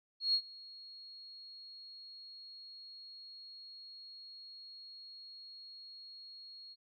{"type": "tone with ADSR envelope", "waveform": "sine", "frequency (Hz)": 4300, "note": "C8", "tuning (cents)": 47, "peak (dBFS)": -26, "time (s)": [0.2, 6.76], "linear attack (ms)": 140, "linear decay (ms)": 70, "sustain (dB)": -23, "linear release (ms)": 40, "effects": []}